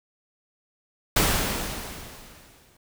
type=noise with exponential decay; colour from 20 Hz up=pink; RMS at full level=-19 dBFS; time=1.16-2.77 s; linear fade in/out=5 ms; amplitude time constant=350 ms; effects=none